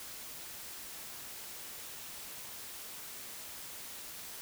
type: silence
effects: white hiss -46 dBFS RMS until 4.41 s